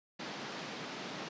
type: band-pass noise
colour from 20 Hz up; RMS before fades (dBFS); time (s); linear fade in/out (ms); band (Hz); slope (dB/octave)
pink; -43; 0.19-1.29; 10; 170 to 5400; 24
effects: resampled to 16000 Hz